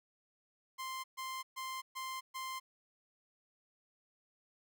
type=tone bursts; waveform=sawtooth; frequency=1046.5 Hz; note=C6; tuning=in tune; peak=-36 dBFS; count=5; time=0.78-2.6 s; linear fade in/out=20 ms; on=260 ms; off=130 ms; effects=none